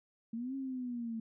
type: exponential two-way sweep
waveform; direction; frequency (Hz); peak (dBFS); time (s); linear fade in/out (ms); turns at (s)
sine; up then down; 222.6 to 272.7 to 222.6; -36; 0.33-1.2; 5; 0.55
effects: none